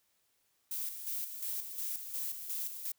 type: noise with tremolo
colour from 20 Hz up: violet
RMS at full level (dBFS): -37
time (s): 0.71-2.92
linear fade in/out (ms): 5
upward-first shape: square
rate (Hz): 2.8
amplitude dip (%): 55
effects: white hiss -75 dBFS RMS until 2.98 s